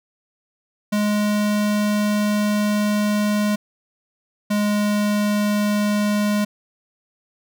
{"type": "tone pair in turn", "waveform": "square", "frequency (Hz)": [208.6, 207.7], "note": ["G#3", "G#3"], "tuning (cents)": [8, 0], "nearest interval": "unison", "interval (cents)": 8, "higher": "first", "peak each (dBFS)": -18, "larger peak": "neither", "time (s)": [[0.92, 3.56], [4.5, 6.45]], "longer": "first", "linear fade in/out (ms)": 10, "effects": []}